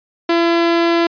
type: tone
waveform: sawtooth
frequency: 337.9 Hz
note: E4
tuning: 43 cents sharp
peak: -8 dBFS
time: 0.29-1.07 s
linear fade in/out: 5 ms
effects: resampled to 11025 Hz